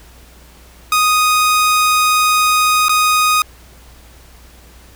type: tone with dropouts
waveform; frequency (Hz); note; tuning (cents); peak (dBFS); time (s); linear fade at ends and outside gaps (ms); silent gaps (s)
sawtooth; 1244.5; D#6; 0; -7; 0.92-3.42; 2; 2.884-2.893
effects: added 60 Hz sine -42 dBFS peak until 4.95 s + pink hiss -45 dBFS RMS until 4.95 s